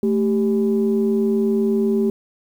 sine tone pair together, 220 / 392 Hz, A3 / G4, 0 / 0 cents, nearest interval minor seventh, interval 1000 cents, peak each -17 / -18 dBFS, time 0.03-2.1 s, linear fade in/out 2 ms, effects tanh soft clip ceiling -9 dBFS + 8-bit

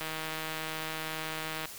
click train, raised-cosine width 0.3 ms, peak -20 dBFS, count 261, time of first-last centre 0.01-1.656 s, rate 158 Hz, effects white hiss -45 dBFS RMS until 1.78 s

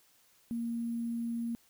sine tone with sample-and-hold, 233.1 Hz, A#3, in tune, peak -32 dBFS, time 0.51-1.55 s, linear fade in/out 0 ms, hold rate 11025 Hz, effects white hiss -66 dBFS RMS until 1.69 s

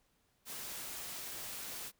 white noise, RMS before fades -44 dBFS, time 0.45-1.92 s, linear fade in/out 50 ms, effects pink hiss -75 dBFS RMS until 1.99 s

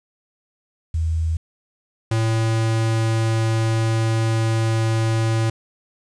sine / square tone pair in turn, 81 / 112.41 Hz, E2 / A2, -30 / +38 cents, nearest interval tritone, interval 568 cents, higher second, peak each -18 dBFS, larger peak neither, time 0.94-1.37 / 2.11-5.5 s, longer second, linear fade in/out 5 ms, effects resampled to 22050 Hz + 8-bit

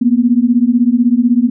sine beating tone pair, 233.1 / 249.1 Hz, A#3 / B3, 0 / +15 cents, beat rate 16 Hz, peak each -11 dBFS, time 0.01-1.5 s, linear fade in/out 10 ms, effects none

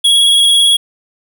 square tone with vibrato, 3322 Hz, G#7, in tune, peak -7 dBFS, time 0.04-0.77 s, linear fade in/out 10 ms, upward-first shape sine, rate 18 Hz, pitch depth 21 cents each way, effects none

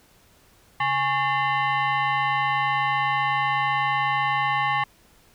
sine tone with frequency modulation, 136 Hz, C#3, 33 cents flat, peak -20 dBFS, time 0.8-4.84 s, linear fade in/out 5 ms, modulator 964 Hz, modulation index 2.1, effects pink hiss -57 dBFS RMS until 5.34 s

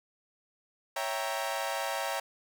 sawtooth chord, C# diminished seventh, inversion none, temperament equal, 554.4 / 659.3 / 784 / 932.3 Hz, C#5 / E5 / G5 / Bb5, 0 / 0 / 0 / 0 cents, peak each -33 dBFS, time 0.96-2.2 s, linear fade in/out 5 ms, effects none

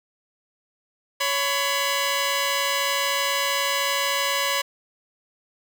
10% pulse tone pair together, 559 / 1005 Hz, C#5 / B5, +14 / +30 cents, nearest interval minor seventh, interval 1016 cents, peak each -16 dBFS, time 1.2-4.62 s, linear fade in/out 10 ms, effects none

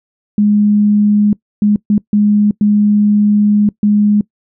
sine tone bursts at uneven times, 207.7 Hz, G#3, in tune, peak -7 dBFS, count 6, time 0.38-1.33 / 1.62-1.76 / 1.9-1.98 / 2.13-2.51 / 2.61-3.69 / 3.83-4.21 s, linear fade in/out 2 ms, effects noise-tail reverb RT60 0.1 s tail -22 dB re dry

